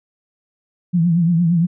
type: tone with vibrato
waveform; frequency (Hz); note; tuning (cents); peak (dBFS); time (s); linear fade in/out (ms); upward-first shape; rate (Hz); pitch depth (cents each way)
sine; 170; F3; -46; -12; 0.93-1.67; 20; triangle; 8.7; 100
effects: none